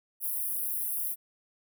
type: high-pass noise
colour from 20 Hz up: white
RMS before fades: -32 dBFS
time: 0.2-1.16 s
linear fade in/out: 50 ms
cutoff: 9700 Hz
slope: 96 dB/octave
effects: none